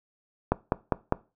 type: click train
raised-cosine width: 1 ms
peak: -7 dBFS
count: 4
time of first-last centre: 0.52-1.124 s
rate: 4.97 Hz
effects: noise-tail reverb RT60 0.3 s tail -20 dB re dry